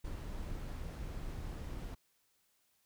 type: noise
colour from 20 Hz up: brown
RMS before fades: -42 dBFS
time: 0.04-1.95 s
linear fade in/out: 10 ms
effects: white hiss -75 dBFS RMS until 2.85 s

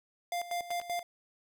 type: tone with tremolo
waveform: square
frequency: 698.5 Hz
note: F5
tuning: in tune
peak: -32 dBFS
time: 0.32-1.03 s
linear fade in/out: 2 ms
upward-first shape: square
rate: 5.2 Hz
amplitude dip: 75%
type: clicks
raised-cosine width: 0.2 ms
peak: -30 dBFS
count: 2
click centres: 0.713 / 0.815 s
effects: none

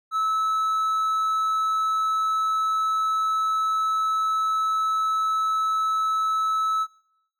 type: tone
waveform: triangle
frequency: 1302 Hz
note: E6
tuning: 22 cents flat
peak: -19 dBFS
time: 0.11-6.87 s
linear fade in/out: 50 ms
effects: noise-tail reverb RT60 0.8 s tail -22 dB re dry

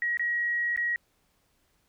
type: tone with dropouts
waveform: sine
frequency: 1902 Hz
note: A#6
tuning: 34 cents sharp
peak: -25 dBFS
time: 0.02-0.96 s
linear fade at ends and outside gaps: 1 ms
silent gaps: 0.172-0.195 / 0.762-0.775 s
effects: pink hiss -70 dBFS RMS until 1.88 s

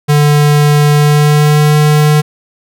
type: tone with pitch glide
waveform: square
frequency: 147.5 to 150.25 Hz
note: D3 to D3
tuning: +8 to +40 cents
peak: -6 dBFS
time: 0.08-2.22 s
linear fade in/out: 20 ms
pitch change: +32 cents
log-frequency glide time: 0.94-1.75 s
effects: none

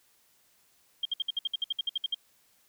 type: tone bursts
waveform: sine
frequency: 3203 Hz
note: G7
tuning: 37 cents sharp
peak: -26 dBFS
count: 14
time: 1.03-2.146 s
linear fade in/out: 5 ms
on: 24 ms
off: 60 ms
effects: white hiss -66 dBFS RMS until 2.68 s

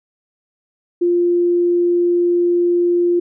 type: tone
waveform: sine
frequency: 349.2 Hz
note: F4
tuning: in tune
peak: -12 dBFS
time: 1.01-3.2 s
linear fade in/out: 10 ms
effects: none

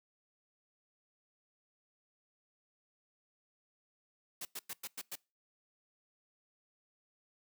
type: noise bursts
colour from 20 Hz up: white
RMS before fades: -42 dBFS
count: 6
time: 4.41-5.156 s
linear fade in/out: 5 ms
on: 41 ms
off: 100 ms
effects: noise-tail reverb RT60 0.3 s tail -25 dB re dry + high-pass 150 Hz 12 dB/octave

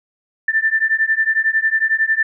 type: beating tone pair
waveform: sine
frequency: 1771 / 1782 Hz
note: A6 / A6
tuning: +11 / +22 cents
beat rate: 11 Hz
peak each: -17 / -17 dBFS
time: 0.48-2.23 s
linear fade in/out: 5 ms
effects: none

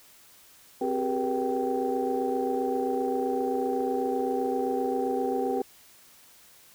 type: tone cluster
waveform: sine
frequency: 261.6 / 384.8 / 412.5 / 479.9 / 777 Hz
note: C4 / G4 / G#4 / B4 / G5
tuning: 0 / -32 / -12 / -50 / -16 cents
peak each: -31 / -31 / -32 / -30 / -31 dBFS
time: 0.81-5.62 s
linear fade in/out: 5 ms
effects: tanh soft clip ceiling -16 dBFS + white hiss -55 dBFS RMS until 6.74 s

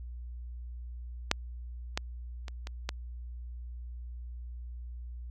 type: clicks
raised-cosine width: 0.2 ms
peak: -6 / -12 / -24 / -23 / -14 dBFS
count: 5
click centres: 1.314 / 1.975 / 2.482 / 2.671 / 2.891 s
effects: added 60 Hz sine -39 dBFS peak until 5.3 s

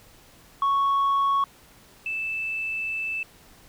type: tone pair in turn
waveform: sine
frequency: 1108.7 / 2637 Hz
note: C#6 / E7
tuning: 0 / 0 cents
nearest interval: octave + minor third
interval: 1500 cents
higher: second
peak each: -17 / -26 dBFS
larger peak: first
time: 0.62-1.44 / 2.06-3.23 s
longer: second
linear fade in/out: 2 ms
effects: tanh soft clip ceiling -18 dBFS + pink hiss -53 dBFS RMS until 3.68 s

